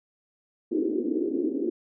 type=band-pass noise; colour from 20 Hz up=white; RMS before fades=-27 dBFS; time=0.71-1.7 s; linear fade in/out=10 ms; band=270 to 380 Hz; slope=48 dB/octave; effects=none